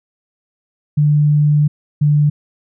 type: tone pair in turn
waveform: sine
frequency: 148.4 / 147.83 Hz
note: D3 / D3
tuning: +18 / +12 cents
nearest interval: unison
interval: 6 cents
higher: first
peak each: -9 dBFS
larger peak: neither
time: 0.97-1.68 / 2.01-2.3 s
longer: first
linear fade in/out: 10 ms
effects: none